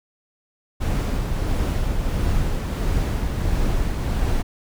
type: noise with tremolo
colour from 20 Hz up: brown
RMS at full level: -20 dBFS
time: 0.8-4.43 s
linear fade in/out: 20 ms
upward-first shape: triangle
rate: 1.5 Hz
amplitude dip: 35%
effects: none